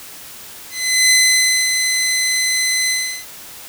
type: tone with ADSR envelope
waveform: 15% pulse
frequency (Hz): 2031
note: B6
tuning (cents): +48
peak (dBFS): -3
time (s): 0.7-3.26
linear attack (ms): 400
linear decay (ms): 580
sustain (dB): -6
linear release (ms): 360
effects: white hiss -36 dBFS RMS until 3.68 s